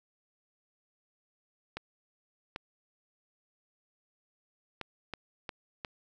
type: clicks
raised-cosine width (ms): 0.3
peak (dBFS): -21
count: 6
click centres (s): 1.77 / 2.561 / 4.813 / 5.137 / 5.492 / 5.848
effects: none

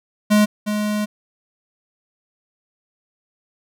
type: tone pair in turn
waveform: square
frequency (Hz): 210 / 210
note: G#3 / G#3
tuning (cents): +19 / +19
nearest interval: unison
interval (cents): 0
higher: neither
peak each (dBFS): -12 / -20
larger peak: first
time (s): 0.3-0.46 / 0.66-1.06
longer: second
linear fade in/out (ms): 20
effects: none

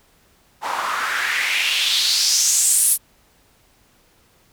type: noise with band-pass filter sweep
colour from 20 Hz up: white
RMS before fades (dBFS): -19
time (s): 0.61-2.98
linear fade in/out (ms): 50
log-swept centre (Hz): 870 to 11000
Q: 3.3
effects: pink hiss -57 dBFS RMS until 4.52 s

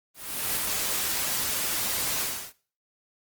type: noise with ADSR envelope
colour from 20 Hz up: white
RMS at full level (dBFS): -26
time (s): 0.14-2.53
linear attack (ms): 410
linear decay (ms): 35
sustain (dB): -2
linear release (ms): 330
effects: noise-tail reverb RT60 0.4 s tail -19 dB re dry + Opus 24 kbps

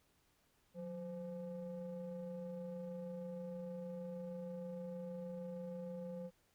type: ring-modulated tone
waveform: triangle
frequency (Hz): 167.9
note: E3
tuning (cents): +32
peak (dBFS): -38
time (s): 0.74-6.31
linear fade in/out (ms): 50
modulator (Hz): 349
effects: pink hiss -75 dBFS RMS until 6.54 s

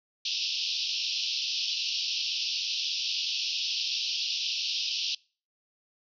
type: band-pass noise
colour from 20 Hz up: white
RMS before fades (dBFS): -31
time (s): 0.25-5.15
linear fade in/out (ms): 5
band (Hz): 2600 to 5600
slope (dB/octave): 96
effects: noise-tail reverb RT60 0.4 s tail -26 dB re dry

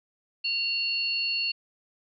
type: tone pair together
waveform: sine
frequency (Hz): 2767 / 4392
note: F7 / C#8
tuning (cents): -17 / -17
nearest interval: minor sixth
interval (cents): 800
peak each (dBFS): -28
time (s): 0.44-1.52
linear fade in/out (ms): 10
effects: none

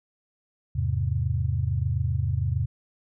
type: chord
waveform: sine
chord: E augmented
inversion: none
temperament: equal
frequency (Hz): 82.41 / 103.83 / 130.81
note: E2 / G#2 / B#2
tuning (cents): 0 / 0 / 0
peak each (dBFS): -27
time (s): 0.75-2.66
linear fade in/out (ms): 10
effects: none

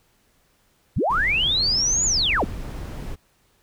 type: linear two-way sweep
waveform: sine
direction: up then down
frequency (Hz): 34.7 to 7040 to 34.7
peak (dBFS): -18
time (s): 0.96-2.45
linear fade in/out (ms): 10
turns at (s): 2.05
type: noise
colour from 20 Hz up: brown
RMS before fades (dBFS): -31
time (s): 1.09-3.16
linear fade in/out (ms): 20
effects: pink hiss -63 dBFS RMS until 3.62 s

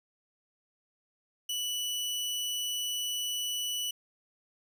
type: tone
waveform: sawtooth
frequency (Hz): 2960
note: F#7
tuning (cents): 0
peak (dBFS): -28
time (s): 1.49-3.91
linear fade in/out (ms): 5
effects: none

